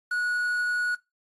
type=tone with quantisation; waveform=triangle; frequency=1461 Hz; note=F#6; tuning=22 cents flat; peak=-23 dBFS; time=0.11-0.95 s; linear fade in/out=5 ms; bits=8; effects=noise-tail reverb RT60 0.2 s tail -19 dB re dry + AAC 32 kbps